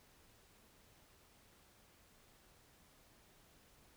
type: silence
effects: pink hiss -67 dBFS RMS until 3.96 s